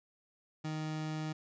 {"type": "tone", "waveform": "30% pulse", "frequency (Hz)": 155.56, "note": "D#3", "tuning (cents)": 0, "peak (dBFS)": -33, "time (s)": [0.64, 1.33], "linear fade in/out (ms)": 10, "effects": ["resampled to 16000 Hz"]}